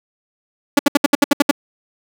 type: tone bursts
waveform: sawtooth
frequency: 286.1 Hz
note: D4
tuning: 45 cents flat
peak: -4 dBFS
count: 9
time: 0.77-1.512 s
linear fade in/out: 5 ms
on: 22 ms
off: 68 ms
effects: none